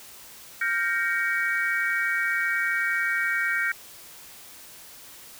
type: chord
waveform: sine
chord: G half-diminished seventh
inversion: third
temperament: equal with one note detuned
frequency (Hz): 1396.9 / 1568 / 1864.7 / 2258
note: F6 / G6 / Bb6 / Db7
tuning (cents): 0 / 0 / 0 / +31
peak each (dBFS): -30 / -27 / -27 / -30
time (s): 0.61-3.72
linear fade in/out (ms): 5
effects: white hiss -46 dBFS RMS until 5.39 s